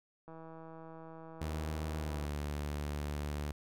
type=click train; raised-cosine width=1 ms; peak=-37 dBFS; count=321; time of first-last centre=0.28-2.255 s; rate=162 Hz
type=tone with pitch glide; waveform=sawtooth; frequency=77.3 to 73.43 Hz; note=D#2 to D2; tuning=-11 to 0 cents; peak=-32 dBFS; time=1.41-3.52 s; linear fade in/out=5 ms; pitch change=-89 cents; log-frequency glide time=1.95-2.22 s
effects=none